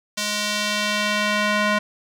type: tone with band-pass filter sweep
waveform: square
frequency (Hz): 209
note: G#3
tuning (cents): +11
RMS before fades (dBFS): -22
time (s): 0.17-1.79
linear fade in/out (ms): 10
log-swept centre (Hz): 5400 to 1600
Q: 0.83
effects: none